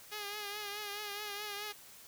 5% pulse tone with vibrato, 413.1 Hz, G#4, 9 cents flat, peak -28 dBFS, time 0.11-1.73 s, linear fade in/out 20 ms, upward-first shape triangle, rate 4.7 Hz, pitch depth 54 cents each way, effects white hiss -55 dBFS RMS until 2.07 s

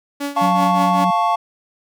sawtooth tone with tremolo, 284.2 Hz, C#4, 43 cents sharp, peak -16 dBFS, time 0.2-1.05 s, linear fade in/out 10 ms, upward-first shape triangle, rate 5.2 Hz, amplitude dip 85%
triangle chord, F augmented, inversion none, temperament equal, 698.5 / 880 / 1108.7 Hz, F5 / A5 / C#6, 0 / 0 / 0 cents, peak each -17 dBFS, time 0.36-1.36 s, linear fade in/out 10 ms
sine tone, 184 Hz, F#3, 9 cents flat, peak -19 dBFS, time 0.41-1.11 s, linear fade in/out 10 ms
effects none

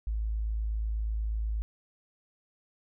sine tone, 54.1 Hz, A1, 29 cents flat, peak -28 dBFS, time 0.07-1.62 s, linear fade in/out 0 ms, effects none

